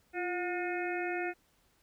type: harmonic tone with a mistuned harmonic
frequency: 360 Hz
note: F#4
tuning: 47 cents flat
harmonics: 1 / 2 / 4 / 5 / 6 / 7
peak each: -35 / -38 / -41 / -42 / -43 / -43 dBFS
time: 0.13-1.34 s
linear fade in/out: 50 ms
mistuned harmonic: 1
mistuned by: -58 cents
effects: pink hiss -70 dBFS RMS until 1.82 s